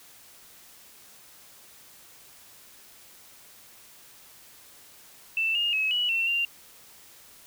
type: tone with pitch steps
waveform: sine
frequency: 2663 / 2837 / 2570 / 2935 / 2705 / 2779 Hz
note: E7 / F7 / E7 / F#7 / E7 / F7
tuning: +17 / +27 / -45 / -15 / +44 / -9 cents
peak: -23 dBFS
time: 5.37-6.45 s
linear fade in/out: 2 ms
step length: 180 ms
effects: white hiss -52 dBFS RMS until 7.46 s